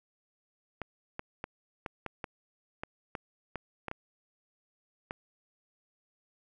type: clicks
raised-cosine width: 0.5 ms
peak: -21 dBFS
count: 12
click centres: 0.817 / 1.194 / 1.441 / 1.862 / 2.063 / 2.242 / 2.835 / 3.152 / 3.557 / 3.883 / 3.914 / 5.109 s
effects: none